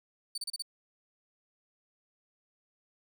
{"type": "tone bursts", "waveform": "30% pulse", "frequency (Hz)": 4557, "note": "C#8", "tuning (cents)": 47, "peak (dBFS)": -31, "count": 5, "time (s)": [0.35, 0.623], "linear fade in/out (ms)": 5, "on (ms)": 29, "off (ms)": 32, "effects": []}